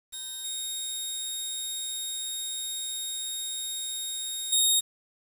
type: tone with level steps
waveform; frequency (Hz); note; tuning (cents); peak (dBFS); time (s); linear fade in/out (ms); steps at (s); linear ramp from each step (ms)
15% pulse; 3729; A#7; 0; -28 / -24 / -13; 0.12-4.81; 20; 0.44 / 4.52; 10
effects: resampled to 32000 Hz + 8-bit